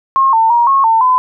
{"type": "tone with pitch steps", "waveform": "sine", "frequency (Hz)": [1075, 898, 947, 1090, 899, 1014], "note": ["C6", "A5", "A#5", "C#6", "A5", "B5"], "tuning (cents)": [47, 35, 27, -29, 37, 45], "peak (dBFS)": -7, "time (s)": [0.16, 1.18], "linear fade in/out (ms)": 0, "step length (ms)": 170, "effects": []}